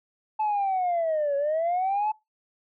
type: linear two-way sweep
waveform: sine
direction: down then up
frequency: 871 to 554.4 to 871 Hz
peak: -21 dBFS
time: 0.39-2.12 s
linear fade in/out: 10 ms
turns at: 1.36 s
effects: noise-tail reverb RT60 0.2 s tail -22 dB re dry + tanh soft clip ceiling -20 dBFS